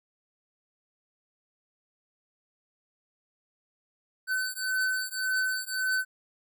square beating tone pair, 1518 / 1519.8 Hz, F#6 / F#6, +44 / +46 cents, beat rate 1.8 Hz, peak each -31 dBFS, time 4.27-6.05 s, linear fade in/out 50 ms, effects none

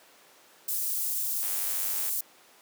white high-pass noise, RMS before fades -30 dBFS, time 0.68-2.21 s, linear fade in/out 5 ms, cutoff 9000 Hz, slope 12 dB/octave
click train, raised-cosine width 0.2 ms, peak -24 dBFS, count 67, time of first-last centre 1.43-2.092 s, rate 99.7 Hz
effects pink hiss -56 dBFS RMS until 2.61 s + high-pass 400 Hz 12 dB/octave

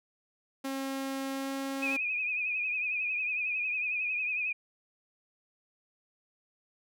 sawtooth tone with pitch glide, 270.1 to 271.7 Hz, C#4 to C#4, -45 to -35 cents, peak -29 dBFS, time 0.64-1.97 s, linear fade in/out 10 ms, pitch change +10 cents, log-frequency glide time 1.34-1.51 s
sine tone with vibrato, 2489 Hz, D#7, in tune, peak -29 dBFS, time 1.82-4.53 s, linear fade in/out 10 ms, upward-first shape triangle, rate 11 Hz, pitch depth 72 cents each way
effects none

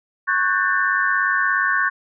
sine tone cluster, 1104 / 1489 / 1586 / 1787 Hz, C#6 / F#6 / G6 / A6, -7 / +11 / +20 / +26 cents, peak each -22 dBFS, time 0.27-1.9 s, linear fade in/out 20 ms, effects none

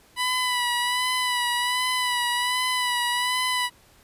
15% pulse tone with vibrato, 988 Hz, B5, in tune, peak -16 dBFS, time 0.16-3.7 s, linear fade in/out 50 ms, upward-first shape sine, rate 1.3 Hz, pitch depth 38 cents each way, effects pink hiss -56 dBFS RMS until 4.03 s + resampled to 32000 Hz

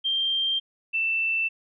sine tone pair in turn, 3171 / 2666 Hz, G7 / E7, +19 / +19 cents, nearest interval minor third, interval 300 cents, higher first, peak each -22 dBFS, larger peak neither, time 0.04-0.6 / 0.93-1.49 s, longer neither, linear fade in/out 20 ms, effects none

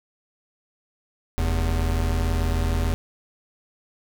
square tone pair together, 43.35 / 81.9 Hz, F1 / E2, -12 / -11 cents, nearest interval major seventh, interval 1101 cents, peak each -24 dBFS, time 1.38-2.94 s, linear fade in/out 0 ms, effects none

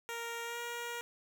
10% pulse tone with pitch glide, 466.2 to 474.1 Hz, A#4 to A#4, 0 to +29 cents, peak -30 dBFS, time 0.09-1.01 s, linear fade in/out 0 ms, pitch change +29 cents, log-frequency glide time 0.44-0.59 s, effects none

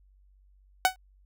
sawtooth tone with exponential decay, 748 Hz, F#5, 19 cents sharp, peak -12 dBFS, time 0.85-0.96 s, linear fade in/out 0 ms, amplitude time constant 22 ms, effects added 48 Hz sine -57 dBFS peak until 1.25 s

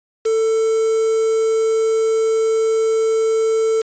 triangle tone with quantisation, 444.7 Hz, A4, 18 cents sharp, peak -12 dBFS, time 0.25-3.82 s, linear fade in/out 10 ms, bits 5, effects resampled to 16000 Hz

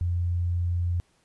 sine tone, 87.31 Hz, F2, in tune, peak -23 dBFS, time 0.01-1 s, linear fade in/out 0 ms, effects pink hiss -66 dBFS RMS until 1.24 s + resampled to 24000 Hz

